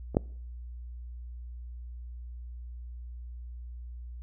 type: clicks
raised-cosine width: 2 ms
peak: -23 / -8 dBFS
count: 2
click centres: 0.147 / 0.169 s
effects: noise-tail reverb RT60 0.6 s tail -26 dB re dry + added 60 Hz sine -39 dBFS peak until 4.22 s